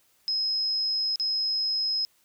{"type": "tone with dropouts", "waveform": "sine", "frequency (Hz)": 5120, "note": "D#8", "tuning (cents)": 49, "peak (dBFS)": -24, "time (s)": [0.28, 2.05], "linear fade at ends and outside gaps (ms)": 0, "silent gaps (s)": [1.158, 1.198], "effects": ["white hiss -65 dBFS RMS until 2.24 s"]}